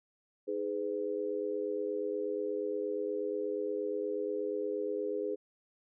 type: chord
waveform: sine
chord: G# minor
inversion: second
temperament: equal with one note detuned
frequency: 311.1 / 415.3 / 503.7 Hz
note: D#4 / G#4 / B4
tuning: 0 / 0 / +34 cents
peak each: -40 / -34 / -37 dBFS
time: 0.47-5.36 s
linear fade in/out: 20 ms
effects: none

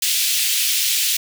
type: high-pass noise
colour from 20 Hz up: pink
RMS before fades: -19 dBFS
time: 0.02-1.17 s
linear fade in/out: 5 ms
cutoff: 2700 Hz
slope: 24 dB/octave
effects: none

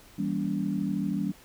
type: chord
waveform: sine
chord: E diminished seventh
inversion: none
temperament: just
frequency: 164.81 / 197.78 / 237.3 / 284.8 Hz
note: E3 / G3 / Bb3 / Db4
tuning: 0 / +16 / +31 / +47 cents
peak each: -34 / -29 / -35 / -32 dBFS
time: 0.18-1.32 s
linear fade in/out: 10 ms
effects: pink hiss -54 dBFS RMS until 1.44 s

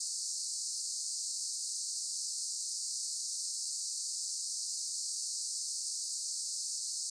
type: band-pass noise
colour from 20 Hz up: white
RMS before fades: -38 dBFS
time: 0-7.1 s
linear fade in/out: 5 ms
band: 4300 to 9200 Hz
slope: 96 dB/octave
effects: resampled to 22050 Hz

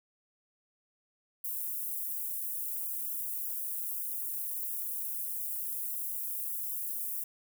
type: high-pass noise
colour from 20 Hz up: white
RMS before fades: -36 dBFS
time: 1.44-7.24 s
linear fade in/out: 5 ms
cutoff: 11000 Hz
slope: 24 dB/octave
effects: none

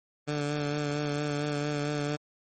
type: tone with vibrato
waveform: 15% pulse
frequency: 146.83 Hz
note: D3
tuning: in tune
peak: -22 dBFS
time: 0.27-2.17 s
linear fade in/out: 20 ms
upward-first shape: sine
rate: 4.4 Hz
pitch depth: 24 cents each way
effects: MP3 32 kbps

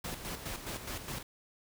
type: noise with tremolo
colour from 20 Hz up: pink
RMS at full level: -39 dBFS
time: 0.04-1.23 s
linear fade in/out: 5 ms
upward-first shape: square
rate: 4.8 Hz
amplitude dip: 55%
effects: none

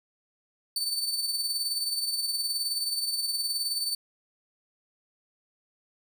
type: tone with tremolo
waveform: sawtooth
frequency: 4533 Hz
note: C#8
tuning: 38 cents sharp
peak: -22 dBFS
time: 0.76-3.95 s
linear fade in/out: 2 ms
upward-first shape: triangle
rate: 19 Hz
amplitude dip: 60%
effects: none

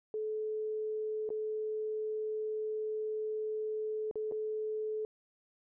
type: tone with dropouts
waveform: sine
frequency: 431.7 Hz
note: A4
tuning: 33 cents flat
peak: -33 dBFS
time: 0.14-5.05 s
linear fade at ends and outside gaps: 1 ms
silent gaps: 1.291-1.303 / 4.112-4.156 / 4.313-4.321 s
effects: none

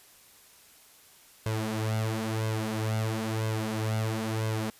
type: tone with flanger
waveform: sawtooth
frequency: 110 Hz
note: A2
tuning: in tune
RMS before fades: -30 dBFS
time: 1.46-4.7 s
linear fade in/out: 0 ms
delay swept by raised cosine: 1.9 to 7.7 ms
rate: 1 Hz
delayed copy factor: +0.7
effects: white hiss -56 dBFS RMS until 4.79 s + resampled to 32000 Hz

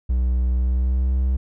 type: tone with pitch glide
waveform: triangle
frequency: 62.1 to 64.59 Hz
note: B1 to C2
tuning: +10 to -22 cents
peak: -15 dBFS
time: 0.09-1.37 s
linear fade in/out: 10 ms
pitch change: +68 cents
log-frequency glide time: 0.55-1.17 s
effects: none

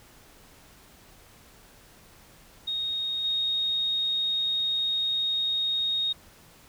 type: tone with level steps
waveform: sine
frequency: 3729 Hz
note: A#7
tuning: in tune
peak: -27 / -24 dBFS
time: 2.67-6.13 s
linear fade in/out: 10 ms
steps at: 3.24 s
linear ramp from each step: 10 ms
effects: pink hiss -54 dBFS RMS until 6.68 s

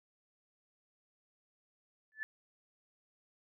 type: tone with exponential growth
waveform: sine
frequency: 1743 Hz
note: A6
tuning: 17 cents flat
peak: -32 dBFS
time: 2.12-2.23 s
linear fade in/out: 0 ms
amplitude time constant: 22 ms
effects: none

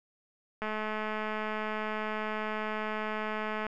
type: click train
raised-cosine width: 0.5 ms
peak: -20 dBFS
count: 656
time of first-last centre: 0.62-3.667 s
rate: 215 Hz
effects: none

